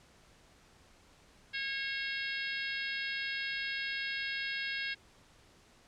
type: harmonic tone with a mistuned harmonic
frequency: 545 Hz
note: C#5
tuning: 29 cents flat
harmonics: 3 / 4 / 5 / 6 / 7 / 8 / 9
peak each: -38 / -40 / -42 / -44 / -45 / -46 / -47 dBFS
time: 1.53-4.95 s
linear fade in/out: 20 ms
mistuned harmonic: 9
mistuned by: +46 cents
effects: pink hiss -62 dBFS RMS until 5.87 s + low-pass 8000 Hz 12 dB/octave